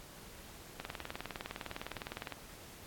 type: click train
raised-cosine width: 0.3 ms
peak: -24 dBFS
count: 31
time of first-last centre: 0.8-2.323 s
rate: 19.7 Hz
effects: pink hiss -53 dBFS RMS until 2.86 s + AAC 64 kbps